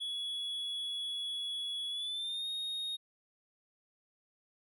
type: tone with pitch glide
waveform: triangle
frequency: 3376 to 3724 Hz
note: G#7 to A#7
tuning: +28 to -2 cents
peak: -34 dBFS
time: 0-2.97 s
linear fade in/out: 20 ms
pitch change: +170 cents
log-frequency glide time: 1.9-2.48 s
effects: none